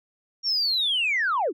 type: linear sweep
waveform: sine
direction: down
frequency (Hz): 5620 to 253.5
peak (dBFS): -20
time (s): 0.43-1.53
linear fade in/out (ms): 50
effects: tanh soft clip ceiling -17 dBFS